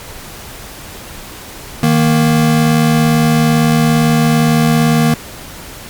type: tone pair together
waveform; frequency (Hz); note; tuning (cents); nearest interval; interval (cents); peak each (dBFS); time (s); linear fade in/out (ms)
square; 155.91 / 233.6; D#3 / A#3; +4 / +4; perfect fifth; 700; -12; 1.83-5.14; 2
effects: pink hiss -31 dBFS RMS until 5.89 s + MP3 96 kbps